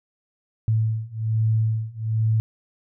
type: beating tone pair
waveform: sine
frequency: 110 / 111.2 Hz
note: A2 / A2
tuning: 0 / +19 cents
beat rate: 1.2 Hz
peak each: -23 / -22 dBFS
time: 0.68-2.4 s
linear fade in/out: 0 ms
effects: none